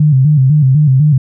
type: tone with vibrato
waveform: sine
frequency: 141.1 Hz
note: C#3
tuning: 31 cents sharp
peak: -5 dBFS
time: 0-1.18 s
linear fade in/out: 5 ms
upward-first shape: square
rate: 4 Hz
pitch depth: 120 cents each way
effects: none